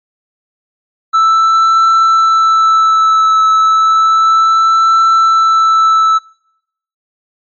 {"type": "tone with vibrato", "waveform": "triangle", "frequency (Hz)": 1318.5, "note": "E6", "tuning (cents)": 0, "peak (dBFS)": -4, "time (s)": [1.13, 6.19], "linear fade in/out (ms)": 20, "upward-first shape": "triangle", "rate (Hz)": 0.32, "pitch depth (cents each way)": 19, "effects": ["noise-tail reverb RT60 0.8 s tail -26 dB re dry", "MP3 32 kbps"]}